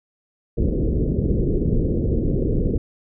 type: low-pass noise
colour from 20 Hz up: pink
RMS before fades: -20 dBFS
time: 0.57-2.78 s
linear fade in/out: 5 ms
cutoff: 480 Hz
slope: 48 dB/octave
effects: none